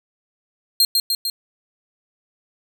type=tone with echo; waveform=sawtooth; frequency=4198 Hz; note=C8; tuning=5 cents sharp; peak=-9 dBFS; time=0.8-0.85 s; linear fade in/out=2 ms; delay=150 ms; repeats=3; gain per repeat=-3 dB; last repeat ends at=1.3 s; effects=none